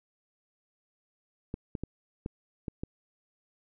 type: clicks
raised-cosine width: 3 ms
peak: -21 dBFS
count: 6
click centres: 1.541 / 1.752 / 1.836 / 2.261 / 2.682 / 2.835 s
effects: none